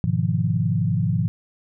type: chord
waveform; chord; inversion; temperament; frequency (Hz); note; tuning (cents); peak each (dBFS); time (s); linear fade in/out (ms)
sine; F half-diminished seventh; first; equal; 103.83 / 123.47 / 155.56 / 174.61; Ab2 / Cb3 / Eb3 / F3; 0 / 0 / 0 / 0; -24; 0.04-1.28; 0
effects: none